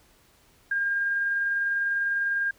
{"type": "tone with tremolo", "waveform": "sine", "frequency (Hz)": 1610, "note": "G6", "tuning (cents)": 46, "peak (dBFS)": -22, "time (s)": [0.71, 2.51], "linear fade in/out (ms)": 5, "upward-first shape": "triangle", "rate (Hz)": 20, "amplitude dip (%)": 25, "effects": ["pink hiss -60 dBFS RMS until 2.58 s"]}